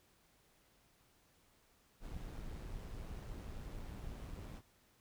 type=noise with amplitude modulation; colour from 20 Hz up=brown; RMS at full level=-45 dBFS; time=2-4.62 s; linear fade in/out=50 ms; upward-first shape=sine; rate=111 Hz; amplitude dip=35%; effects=pink hiss -71 dBFS RMS until 5 s